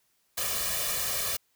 white noise with comb filter, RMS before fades -30 dBFS, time 0.37-1.37 s, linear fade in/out 10 ms, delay 1.7 ms, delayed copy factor +0.85, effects white hiss -71 dBFS RMS until 1.55 s

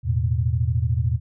sine chord, E suspended fourth, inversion none, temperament equal, 82.41 / 110 / 123.47 Hz, E2 / A2 / B2, 0 / 0 / 0 cents, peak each -23 dBFS, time 0.03-1.2 s, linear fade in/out 50 ms, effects none

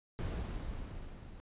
brown noise with level ramp, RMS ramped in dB -35 to -50 dBFS, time 0.19-1.4 s, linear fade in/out 0 ms, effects resampled to 8000 Hz

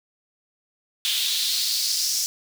pink noise with high-pass filter sweep, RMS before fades -24 dBFS, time 1.05-2.26 s, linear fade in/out 0 ms, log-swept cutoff 3300 to 5600 Hz, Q 3.9, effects none

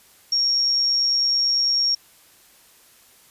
sine tone with amplitude modulation, 5560 Hz, F8, 9 cents flat, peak -15 dBFS, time 0.32-1.95 s, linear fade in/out 5 ms, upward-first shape sine, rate 129 Hz, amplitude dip 45%, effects white hiss -53 dBFS RMS until 3.3 s + resampled to 32000 Hz

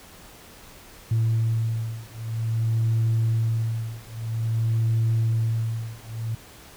sine beating tone pair, 112.8 / 113.31 Hz, A2 / A#2, +44 / -49 cents, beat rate 0.51 Hz, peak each -23 dBFS, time 1.11-6.35 s, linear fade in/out 5 ms, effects tanh soft clip ceiling -16 dBFS + pink hiss -47 dBFS RMS until 6.76 s

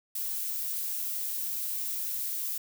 violet noise, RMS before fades -33 dBFS, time 0.15-2.58 s, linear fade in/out 5 ms, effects none

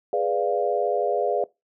sine chord, G# diminished seventh, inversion none, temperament equal, 415.3 / 493.9 / 587.3 / 698.5 Hz, G#4 / B4 / D5 / F5, 0 / 0 / 0 / 0 cents, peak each -26 dBFS, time 0.13-1.44 s, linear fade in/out 2 ms, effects noise-tail reverb RT60 0.2 s tail -21 dB re dry

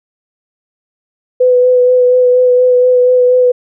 sine tone with vibrato, 499.7 Hz, B4, 20 cents sharp, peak -5 dBFS, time 1.4-3.52 s, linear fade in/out 10 ms, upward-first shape sine, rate 4.2 Hz, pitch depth 17 cents each way, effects none

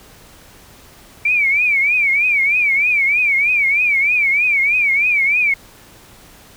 sine tone with vibrato, 2315 Hz, D7, 25 cents flat, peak -12 dBFS, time 1.25-5.54 s, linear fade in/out 5 ms, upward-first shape triangle, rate 3.2 Hz, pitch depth 160 cents each way, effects pink hiss -44 dBFS RMS until 6.56 s

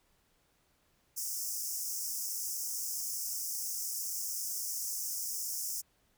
pink high-pass noise, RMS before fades -37 dBFS, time 1.16-5.82 s, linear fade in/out 20 ms, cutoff 5200 Hz, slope 96 dB/octave, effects pink hiss -72 dBFS RMS until 6.17 s

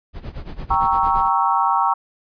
brown noise with tremolo, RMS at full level -27 dBFS, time 0.13-1.3 s, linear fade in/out 50 ms, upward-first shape sine, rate 8.8 Hz, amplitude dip 85%
sine chord, G diminished seventh, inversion none, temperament equal, 784 / 932.3 / 1108.7 / 1318.5 Hz, G5 / Bb5 / Db6 / Fb6, 0 / 0 / 0 / 0 cents, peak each -21 / -19 / -20 / -23 dBFS, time 0.7-1.94 s, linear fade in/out 10 ms
effects resampled to 11025 Hz

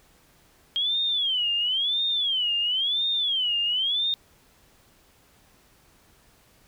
sine tone with vibrato, 3209 Hz, G7, 40 cents sharp, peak -22 dBFS, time 0.76-4.14 s, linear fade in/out 0 ms, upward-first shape sine, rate 0.97 Hz, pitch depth 230 cents each way, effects pink hiss -59 dBFS RMS until 6.67 s

